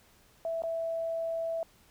sine tone with dropouts, 659.3 Hz, E5, in tune, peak -30 dBFS, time 0.45-1.63 s, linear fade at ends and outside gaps 1 ms, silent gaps 0.621-0.636 s, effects pink hiss -62 dBFS RMS until 1.9 s

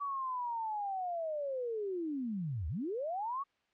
sine linear two-way sweep, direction down then up, 1147 to 69.2 to 1147 Hz, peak -34 dBFS, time 0-3.44 s, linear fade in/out 20 ms, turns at 2.68 s, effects white hiss -75 dBFS RMS until 3.73 s + low-pass 3000 Hz 12 dB/octave

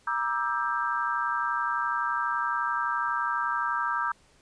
sine chord, E half-diminished seventh, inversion second, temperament just, 949.3 / 1186.7 / 1318.5 / 1582.2 Hz, Bb5 / D6 / E6 / G6, +31 / +18 / 0 / +16 cents, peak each -31 dBFS, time 0.07-4.12 s, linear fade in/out 5 ms, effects pink hiss -61 dBFS RMS until 4.41 s + resampled to 22050 Hz

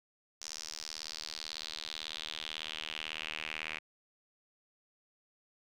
sawtooth tone with band-pass filter sweep, 78.1 Hz, D#2, 7 cents sharp, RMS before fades -42 dBFS, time 0.41-3.79 s, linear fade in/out 10 ms, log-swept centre 5800 to 2400 Hz, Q 3.7, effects none

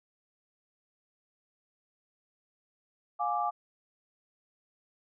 sine chord, D diminished, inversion first, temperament equal with one note detuned, 707.8 / 830.6 / 1174.7 Hz, F5 / Ab5 / D6, +23 / 0 / 0 cents, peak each -32 / -32 / -32 dBFS, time 3.19-3.51 s, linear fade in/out 20 ms, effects none

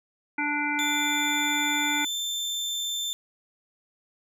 harmonic tone, 293.7 Hz, D4, in tune, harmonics 1 / 3 / 5 / 7 / 8, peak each -31 / -31 / -31 / -31 / -31 dBFS, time 0.38-2.05 s, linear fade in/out 5 ms
30% pulse tone with pitch glide, 3520 to 3557 Hz, A7 to A7, 0 to +18 cents, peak -25 dBFS, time 0.79-3.13 s, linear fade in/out 0 ms, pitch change +18 cents, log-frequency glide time 2.05-2.14 s
effects none

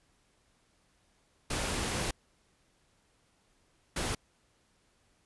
pink noise bursts at uneven times, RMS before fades -33 dBFS, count 2, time 1.5-2.11 / 3.96-4.15 s, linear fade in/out 5 ms, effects pink hiss -70 dBFS RMS until 5.25 s + resampled to 24000 Hz

